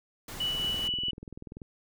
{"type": "noise", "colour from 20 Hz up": "pink", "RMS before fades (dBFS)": -41, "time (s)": [0.28, 0.88], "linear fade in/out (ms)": 5}
{"type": "tone with tremolo", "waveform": "sine", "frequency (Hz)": 2955, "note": "F#7", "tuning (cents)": -3, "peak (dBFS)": -27, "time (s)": [0.4, 1.11], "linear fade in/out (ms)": 5, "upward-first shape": "sine", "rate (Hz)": 4.6, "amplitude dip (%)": 30}
{"type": "click train", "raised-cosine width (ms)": 3, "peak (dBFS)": -29, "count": 23, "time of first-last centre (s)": [0.55, 1.618], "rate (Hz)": 20.6}
{"effects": []}